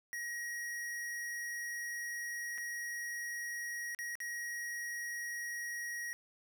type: tone with dropouts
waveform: square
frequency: 1895 Hz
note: A#6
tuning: 28 cents sharp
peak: -39 dBFS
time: 0.13-6.13 s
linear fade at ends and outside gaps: 0 ms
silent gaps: 2.578-2.582 / 3.948-3.989 / 4.154-4.203 s
effects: none